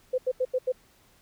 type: tone bursts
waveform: sine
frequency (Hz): 510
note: C5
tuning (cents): -44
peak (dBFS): -22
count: 5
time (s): 0.13-0.722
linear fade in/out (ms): 10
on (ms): 52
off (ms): 83
effects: pink hiss -61 dBFS RMS until 1.21 s